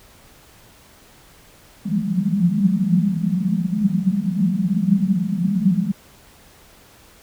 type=band-pass noise; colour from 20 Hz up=pink; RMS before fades=-19 dBFS; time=1.85-5.92 s; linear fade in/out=10 ms; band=170 to 210 Hz; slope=96 dB/octave; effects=pink hiss -49 dBFS RMS until 7.22 s